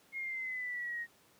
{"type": "exponential sweep", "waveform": "sine", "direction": "down", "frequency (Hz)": [2157, 1864.7], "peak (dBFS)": -36, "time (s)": [0.12, 1.07], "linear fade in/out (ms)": 50, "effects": ["pink hiss -65 dBFS RMS until 1.39 s", "high-pass 150 Hz 12 dB/octave"]}